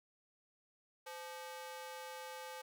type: ring-modulated tone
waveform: sawtooth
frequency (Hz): 690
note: F5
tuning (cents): -21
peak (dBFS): -39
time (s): 1.06-2.62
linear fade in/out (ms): 10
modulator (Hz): 174
effects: none